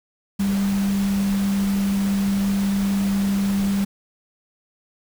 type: tone in noise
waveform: sine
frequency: 197.7 Hz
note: G3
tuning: 15 cents sharp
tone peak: -18 dBFS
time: 0.39-3.85 s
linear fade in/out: 10 ms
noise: pink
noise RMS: -33 dBFS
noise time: 0.39-3.85 s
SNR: +12 dB
effects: none